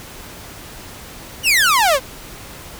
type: exponential sweep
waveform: sawtooth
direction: down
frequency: 3038 to 493.9 Hz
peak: -8 dBFS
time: 1.43-2 s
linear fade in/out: 50 ms
effects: pink hiss -36 dBFS RMS until 2.79 s